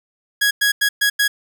sawtooth tone bursts at uneven times, 1661.2 Hz, G#6, in tune, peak -10 dBFS, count 5, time 0.41-0.51 / 0.61-0.72 / 0.81-0.89 / 1.01-1.1 / 1.19-1.28 s, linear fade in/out 10 ms, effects none

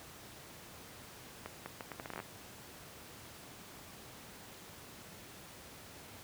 accelerating click train, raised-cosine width 0.5 ms, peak -26 dBFS, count 12, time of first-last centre 1.46-2.201 s, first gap 200 ms, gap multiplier 0.74, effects pink hiss -52 dBFS RMS until 6.23 s + high-pass 80 Hz 12 dB/octave

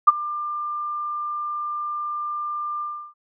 sine tone with ADSR envelope, 1194 Hz, D6, 28 cents sharp, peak -5 dBFS, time 0.07-3.14 s, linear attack 13 ms, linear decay 25 ms, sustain -20 dB, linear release 330 ms, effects none

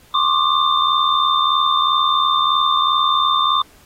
sine tone cluster, 1059 / 1141 / 1204 / 3589 Hz, C6 / C#6 / D6 / A7, +21 / +50 / +43 / +34 cents, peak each -19 dBFS, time 0.14-3.62 s, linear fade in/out 5 ms, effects pink hiss -50 dBFS RMS until 3.85 s + AAC 48 kbps

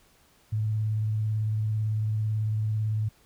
sine tone with vibrato, 108.1 Hz, A2, 30 cents flat, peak -24 dBFS, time 0.52-3.09 s, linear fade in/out 10 ms, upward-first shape sine, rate 18 Hz, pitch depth 22 cents each way, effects pink hiss -61 dBFS RMS until 3.25 s

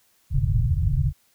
white low-pass noise, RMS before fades -21 dBFS, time 0.3-1.13 s, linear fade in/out 50 ms, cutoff 150 Hz, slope 96 dB/octave, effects white hiss -63 dBFS RMS until 1.34 s

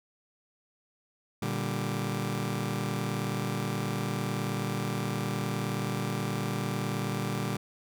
sawtooth chord, G minor, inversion first, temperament just, 117.6 / 147 / 196 Hz, Bb2 / D3 / G3, +16 / +2 / 0 cents, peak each -30 dBFS, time 1.42-7.57 s, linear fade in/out 5 ms, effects none

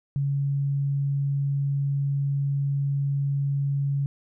sine tone, 140 Hz, C#3, 18 cents sharp, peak -22 dBFS, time 0.16-4.06 s, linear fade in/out 0 ms, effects none

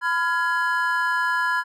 triangle chord, F diminished, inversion second, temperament just, 1005.8 / 1396.9 / 1676.3 Hz, Cb6 / F6 / Ab6, +31 / 0 / +16 cents, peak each -22 / -24 / -22 dBFS, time 0.01-1.64 s, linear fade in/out 50 ms, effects none

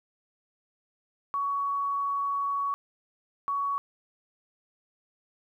sine tone bursts at uneven times, 1122 Hz, C#6, 21 cents sharp, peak -26 dBFS, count 2, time 1.34-2.74 / 3.48-3.78 s, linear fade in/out 0 ms, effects 11-bit

